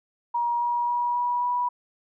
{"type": "tone with pitch steps", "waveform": "sine", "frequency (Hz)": [951, 957.6, 964.3, 971, 977.7], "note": ["A#5", "A#5", "B5", "B5", "B5"], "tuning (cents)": [34, 46, -42, -30, -18], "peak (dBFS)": -22, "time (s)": [0.34, 1.69], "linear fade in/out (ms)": 10, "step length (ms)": 270, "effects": []}